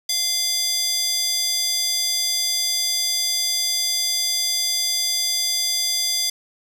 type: tone with high-pass filter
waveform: square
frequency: 690 Hz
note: F5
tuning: 21 cents flat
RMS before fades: -22 dBFS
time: 0.09-6.3 s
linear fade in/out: 5 ms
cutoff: 4500 Hz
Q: 2.3
effects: none